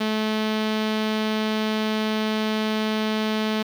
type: tone with low-pass filter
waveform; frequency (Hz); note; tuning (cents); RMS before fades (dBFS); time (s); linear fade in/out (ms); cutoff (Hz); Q
sawtooth; 216.6; A3; -27; -24; 0-3.63; 10; 3800; 1.9
effects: 7-bit